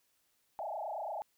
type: tone with frequency modulation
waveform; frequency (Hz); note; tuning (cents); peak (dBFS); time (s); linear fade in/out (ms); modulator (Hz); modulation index
sine; 740; F#5; 0; -36; 0.59-1.22; 0; 28.9; 4.4
effects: white hiss -75 dBFS RMS until 1.37 s